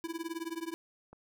square tone with tremolo, 331 Hz, E4, 7 cents sharp, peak -33 dBFS, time 0.04-0.74 s, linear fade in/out 0 ms, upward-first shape triangle, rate 19 Hz, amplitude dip 100%
click, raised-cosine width 1 ms, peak -37 dBFS, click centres 1.13 s
effects none

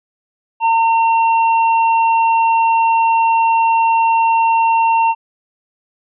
sine tone with hard clipping, 910 Hz, A#5, 42 cents flat, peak -12 dBFS, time 0.6-5.15 s, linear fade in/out 50 ms, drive 7 dB, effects resampled to 8000 Hz

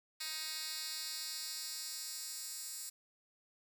10% pulse tone with high-pass filter sweep, 313.8 Hz, D#4, 15 cents sharp, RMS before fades -43 dBFS, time 0.2-2.9 s, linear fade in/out 10 ms, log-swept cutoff 3400 to 7300 Hz, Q 1.4, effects none

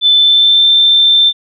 sine tone with pitch glide, 3520 to 3563 Hz, A7 to A7, 0 to +21 cents, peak -5 dBFS, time 0.01-1.33 s, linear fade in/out 50 ms, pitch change +21 cents, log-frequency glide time 0.14-0.67 s, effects none

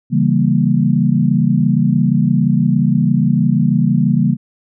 sine chord, C# diminished seventh, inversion none, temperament equal, 138.59 / 164.81 / 196 / 233.1 Hz, C#3 / E3 / G3 / Bb3, 0 / 0 / 0 / 0 cents, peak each -16 dBFS, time 0.1-4.37 s, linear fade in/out 50 ms, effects none

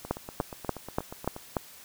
two click trains, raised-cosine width 1 ms, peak -24 / -12 dBFS, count 12 / 6, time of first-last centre 0.05-1.364 / 0.11-1.568 s, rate 8.37 / 3.43 Hz, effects white hiss -50 dBFS RMS until 1.84 s

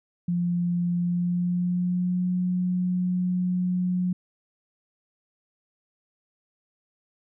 sine tone with pitch glide, 174.61 to 180.87 Hz, F3 to F#3, 0 to -39 cents, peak -22 dBFS, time 0.28-4.13 s, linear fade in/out 5 ms, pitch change +61 cents, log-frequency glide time 0.98-2.28 s, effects none

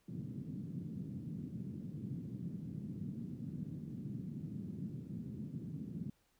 pink band-pass noise, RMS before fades -44 dBFS, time 0.08-6.1 s, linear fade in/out 5 ms, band 130 to 240 Hz, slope 24 dB/octave, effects pink hiss -75 dBFS RMS until 6.39 s

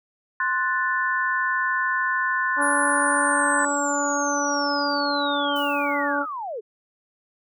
sine chord, F# diminished, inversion second, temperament equal, 1046.5 / 1480 / 1760 Hz, C6 / F#6 / A6, 0 / 0 / 0 cents, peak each -25 dBFS, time 0.4-3.65 s, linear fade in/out 2 ms
harmonic tone, 286.4 Hz, D4, 43 cents flat, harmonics 1 / 2 / 3 / 4 / 5, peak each -28 / -28 / -28 / -28 / -28 dBFS, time 2.56-6.26 s, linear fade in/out 50 ms
sine linear sweep, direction down, 10548 to 392 Hz, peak -28 dBFS, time 2.61-6.61 s, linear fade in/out 20 ms
violet noise with exponential decay, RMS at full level -39 dBFS, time 5.56-6.35 s, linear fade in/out 0 ms, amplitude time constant 170 ms
effects none

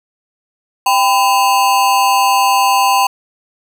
square ring-modulated tone, 900 Hz, A5, 39 cents sharp, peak -7 dBFS, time 0.86-3.07 s, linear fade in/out 5 ms, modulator 110 Hz, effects none

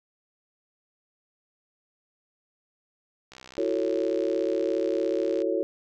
click train, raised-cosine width 0.2 ms, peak -27 dBFS, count 136, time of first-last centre 3.32-5.42 s, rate 64.3 Hz
sine chord, F# minor seventh, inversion third, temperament just, 333 / 370 / 444 / 555 Hz, E4 / F#4 / A4 / C#5, +18 / 0 / +16 / +2 cents, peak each -29 dBFS, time 3.58-5.63 s, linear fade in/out 0 ms
effects none

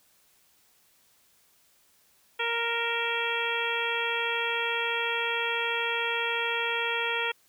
harmonic tone with a mistuned harmonic, 466.2 Hz, A#4, in tune, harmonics 1 / 2 / 3 / 4 / 5 / 6 / 7, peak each -34 / -34 / -34 / -34 / -34 / -34 / -34 dBFS, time 2.39-7.32 s, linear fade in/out 10 ms, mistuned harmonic 6, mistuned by -63 cents, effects white hiss -64 dBFS RMS until 7.48 s

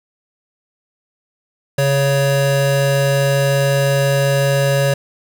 square tone pair together, 138.59 / 558.2 Hz, C#3 / C#5, 0 / +12 cents, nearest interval 2 octaves, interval 2412 cents, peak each -16 / -17 dBFS, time 1.78-4.94 s, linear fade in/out 5 ms, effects none

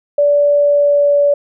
sine tone with pitch glide, 579 to 574.7 Hz, D5 to D5, -25 to -38 cents, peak -8 dBFS, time 0.18-1.34 s, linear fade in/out 5 ms, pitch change -13 cents, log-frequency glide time 0.58-1.21 s, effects none

